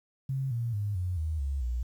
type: tone with pitch steps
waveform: sine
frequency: 134.1 / 117.42 / 102.81 / 90.02 / 78.82 / 69.01 / 60.43 Hz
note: C3 / A#2 / G#2 / F#2 / D#2 / C#2 / B1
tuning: +43 / +13 / -17 / -47 / +23 / -7 / -37 cents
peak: -28 dBFS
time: 0.29-1.83 s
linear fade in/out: 5 ms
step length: 220 ms
effects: 10-bit